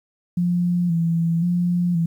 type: tone with vibrato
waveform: sine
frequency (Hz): 171.2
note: F3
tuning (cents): -34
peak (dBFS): -17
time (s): 0.37-2.06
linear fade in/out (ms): 5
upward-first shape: square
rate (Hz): 0.95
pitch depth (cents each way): 46
effects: 9-bit